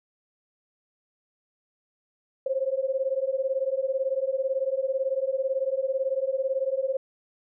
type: beating tone pair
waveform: sine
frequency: 523.3 / 541.3 Hz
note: C5 / C#5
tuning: 0 / -41 cents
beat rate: 18 Hz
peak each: -27 dBFS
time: 2.46-6.97 s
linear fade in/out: 5 ms
effects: none